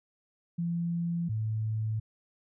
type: tone pair in turn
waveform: sine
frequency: 170.4 / 109.43 Hz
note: F3 / A2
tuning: -42 / -9 cents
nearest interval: minor sixth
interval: 767 cents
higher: first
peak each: -28 dBFS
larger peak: neither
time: 0.58-1.29 / 1.29-2 s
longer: neither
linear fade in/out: 10 ms
effects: none